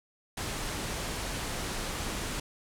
pink low-pass noise, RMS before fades -35 dBFS, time 0.37-2.4 s, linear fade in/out 5 ms, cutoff 11000 Hz, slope 24 dB/octave, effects none

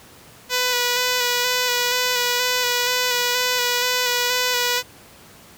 5% pulse tone with vibrato, 493.9 Hz, B4, in tune, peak -7 dBFS, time 0.49-4.83 s, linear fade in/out 50 ms, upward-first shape square, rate 2.1 Hz, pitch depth 18 cents each way, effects pink hiss -46 dBFS RMS until 5.57 s + high-pass 80 Hz 12 dB/octave

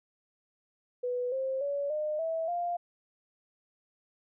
sine tone with pitch steps, 493.9 / 529.3 / 567.3 / 608.1 / 651.7 / 698.5 Hz, B4 / C5 / C#5 / D#5 / E5 / F5, 0 / +20 / +40 / -40 / -20 / 0 cents, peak -29 dBFS, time 1.03-2.77 s, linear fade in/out 10 ms, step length 290 ms, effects none

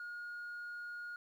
sine tone, 1433 Hz, F6, 44 cents sharp, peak -40 dBFS, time 0-1.16 s, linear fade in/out 2 ms, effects tanh soft clip ceiling -41 dBFS + 12-bit

